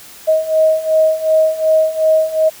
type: beating tone pair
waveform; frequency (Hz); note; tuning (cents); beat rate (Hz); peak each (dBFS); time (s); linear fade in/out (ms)
sine; 630 / 632.7; D#5 / D#5; +21 / +29; 2.7; -15 / -12; 0.27-2.5; 20
effects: white hiss -38 dBFS RMS until 2.6 s